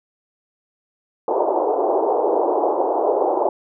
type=band-pass noise; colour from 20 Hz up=pink; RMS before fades=-19 dBFS; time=1.28-3.49 s; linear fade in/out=2 ms; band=350 to 920 Hz; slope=48 dB/octave; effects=none